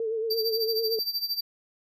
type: tone with vibrato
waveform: sine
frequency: 446.4 Hz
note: A4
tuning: 25 cents sharp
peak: -26 dBFS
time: 0-0.99 s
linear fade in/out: 2 ms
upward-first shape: sine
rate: 8.9 Hz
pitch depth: 51 cents each way
type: tone with tremolo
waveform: square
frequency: 4669 Hz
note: D8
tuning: 11 cents flat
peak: -25 dBFS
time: 0.3-1.41 s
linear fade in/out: 10 ms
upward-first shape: sine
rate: 13 Hz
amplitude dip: 80%
effects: none

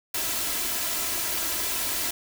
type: noise with comb filter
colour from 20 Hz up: white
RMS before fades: -28 dBFS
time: 0.14-2.11 s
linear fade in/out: 5 ms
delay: 3 ms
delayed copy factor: +0.55
effects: none

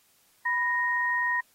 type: tone pair together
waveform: sine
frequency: 987.8 / 1864.7 Hz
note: B5 / A#6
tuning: 0 / 0 cents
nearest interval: major seventh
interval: 1100 cents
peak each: -29 / -25 dBFS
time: 0.45-1.41 s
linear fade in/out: 10 ms
effects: white hiss -64 dBFS RMS until 1.54 s + AAC 48 kbps

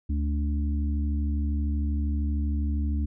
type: harmonic tone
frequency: 72.8 Hz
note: D2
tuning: 15 cents flat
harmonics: 1 / 3 / 4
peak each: -24 / -34 / -36 dBFS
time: 0.09-3.06 s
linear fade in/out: 10 ms
effects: none

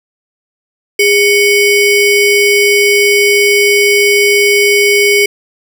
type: ring-modulated tone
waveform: square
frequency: 1318.5 Hz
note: E6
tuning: in tune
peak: -4 dBFS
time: 0.99-5.26 s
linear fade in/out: 5 ms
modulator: 910 Hz
effects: none

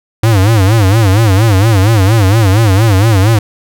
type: tone with vibrato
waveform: square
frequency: 103.83 Hz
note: G#2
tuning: in tune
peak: -6 dBFS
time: 0.23-3.39 s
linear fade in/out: 5 ms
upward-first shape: sine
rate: 4.3 Hz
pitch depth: 190 cents each way
effects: none

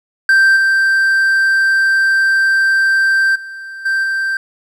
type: tone with level steps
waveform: triangle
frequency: 1568 Hz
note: G6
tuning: in tune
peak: -5 / -8 / -25 / -11 / -13 dBFS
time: 0.29-4.37 s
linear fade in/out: 2 ms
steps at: 0.56 / 3.35 / 3.85 / 4.03 s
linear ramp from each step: 10 ms
effects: none

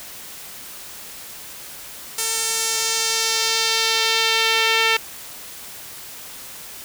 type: tone with band-pass filter sweep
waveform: sawtooth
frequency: 449.2 Hz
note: A4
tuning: 36 cents sharp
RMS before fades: -20 dBFS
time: 2.18-4.97 s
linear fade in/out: 5 ms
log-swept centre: 8800 to 2700 Hz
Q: 1.4
effects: white hiss -37 dBFS RMS until 6.84 s

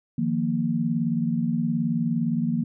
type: chord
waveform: sine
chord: Eb suspended second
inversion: none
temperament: equal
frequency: 155.56 / 174.61 / 233.1 Hz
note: Eb3 / F3 / Bb3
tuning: 0 / 0 / 0 cents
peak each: -28 / -27 / -24 dBFS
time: 0.18-2.64 s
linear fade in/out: 5 ms
effects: none

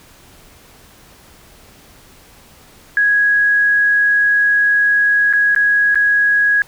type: tone with dropouts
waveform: sine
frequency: 1661.2 Hz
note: G#6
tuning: in tune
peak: -10 dBFS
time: 2.97-6.62 s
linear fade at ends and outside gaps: 1 ms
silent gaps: 5.328-5.335 / 5.549-5.562 / 5.946-5.956 s
effects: pink hiss -45 dBFS RMS until 6.67 s

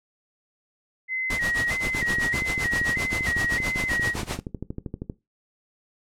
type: tone with vibrato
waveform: sine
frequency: 1974 Hz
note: B6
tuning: 1 cent flat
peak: -24 dBFS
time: 1.08-4.15 s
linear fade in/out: 50 ms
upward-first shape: square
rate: 1.6 Hz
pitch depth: 66 cents each way
type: noise with tremolo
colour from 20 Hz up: pink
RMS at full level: -29 dBFS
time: 1.3-4.4 s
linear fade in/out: 2 ms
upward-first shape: sine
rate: 7.7 Hz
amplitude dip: 90%
type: click train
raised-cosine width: 3 ms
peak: -18 dBFS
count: 42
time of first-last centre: 1.87-5.098 s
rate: 12.7 Hz
effects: noise-tail reverb RT60 0.2 s tail -17 dB re dry + low-pass 10000 Hz 12 dB/octave

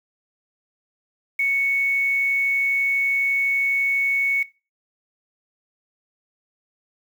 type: tone with quantisation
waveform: sine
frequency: 2217 Hz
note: C#7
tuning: in tune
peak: -18 dBFS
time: 1.39-4.43 s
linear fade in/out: 5 ms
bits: 7
effects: noise-tail reverb RT60 0.3 s tail -19 dB re dry

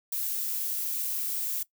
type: noise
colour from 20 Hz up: violet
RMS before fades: -31 dBFS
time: 0.12-1.63 s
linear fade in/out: 5 ms
effects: noise-tail reverb RT60 0.1 s tail -19 dB re dry

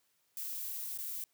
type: noise with dropouts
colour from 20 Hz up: violet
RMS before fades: -40 dBFS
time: 0.37-1.24 s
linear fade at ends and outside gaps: 1 ms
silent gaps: 0.976-0.986 s
effects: white hiss -75 dBFS RMS until 1.33 s + high-pass 80 Hz 12 dB/octave

